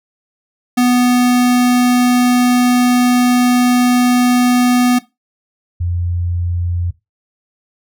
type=tone pair in turn; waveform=square / sine; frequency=246.9 / 87.29 Hz; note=B3 / F2; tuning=0 / 0 cents; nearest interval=octave + tritone; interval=1800 cents; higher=first; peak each=-10 / -15 dBFS; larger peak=first; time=0.77-4.99 / 5.8-6.91 s; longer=first; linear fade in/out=10 ms; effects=noise-tail reverb RT60 0.2 s tail -17 dB re dry